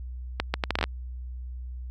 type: accelerating click train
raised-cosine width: 0.3 ms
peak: -8 dBFS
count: 9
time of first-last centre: 0.4-0.84 s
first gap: 140 ms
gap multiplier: 0.7
effects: added 62 Hz sine -34 dBFS peak until 1.9 s